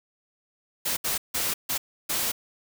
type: noise bursts at uneven times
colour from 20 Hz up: white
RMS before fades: -27 dBFS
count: 5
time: 0.85-0.97 / 1.04-1.18 / 1.34-1.54 / 1.69-1.78 / 2.09-2.32 s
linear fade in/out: 10 ms
effects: none